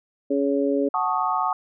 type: harmonic tone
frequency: 140 Hz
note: C#3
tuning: 18 cents sharp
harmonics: 2 / 3 / 4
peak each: -22 / -24 / -25 dBFS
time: 0.3-0.89 s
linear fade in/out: 10 ms
type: chord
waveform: sine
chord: D# half-diminished seventh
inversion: first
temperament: equal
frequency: 740 / 880 / 1108.7 / 1244.5 Hz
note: F#5 / A5 / C#6 / D#6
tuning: 0 / 0 / 0 / 0 cents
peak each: -26 dBFS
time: 0.94-1.53 s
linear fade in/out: 2 ms
effects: none